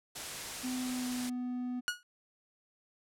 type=noise; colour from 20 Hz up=white; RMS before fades=-40 dBFS; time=0.15-1.3 s; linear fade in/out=10 ms
type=tone with pitch glide; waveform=triangle; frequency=254.1 to 248.4 Hz; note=B3 to B3; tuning=+49 to +10 cents; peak=-32 dBFS; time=0.63-1.81 s; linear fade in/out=20 ms; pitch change=-39 cents; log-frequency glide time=0.77-1.21 s
type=tone with exponential decay; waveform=sawtooth; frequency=1452 Hz; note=F#6; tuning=33 cents flat; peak=-23 dBFS; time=1.88-2.03 s; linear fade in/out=0 ms; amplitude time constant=31 ms
effects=low-pass 10000 Hz 12 dB/octave